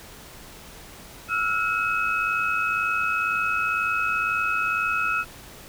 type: tone cluster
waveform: sine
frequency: 1323 / 1425 / 2561 Hz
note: E6 / F6 / D#7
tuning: +6 / +34 / +49 cents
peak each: -26 dBFS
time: 1.28-5.25 s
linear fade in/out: 50 ms
effects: pink hiss -44 dBFS RMS until 5.68 s